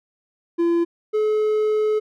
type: tone pair in turn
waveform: triangle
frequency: 340 / 428.4 Hz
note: F4 / A4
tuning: -46 / -46 cents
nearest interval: major third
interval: 400 cents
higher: second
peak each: -14 / -15 dBFS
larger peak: first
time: 0.58-0.85 / 1.13-2 s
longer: second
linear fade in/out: 20 ms
effects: none